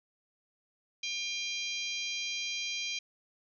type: harmonic tone with a mistuned harmonic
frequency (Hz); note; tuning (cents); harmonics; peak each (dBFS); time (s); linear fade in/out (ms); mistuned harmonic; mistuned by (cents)
800; G5; +35; 3 / 4 / 5 / 6 / 7 / 8; -37 / -39 / -41 / -43 / -44 / -45; 1.03-2.99; 5; 7; +23
effects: none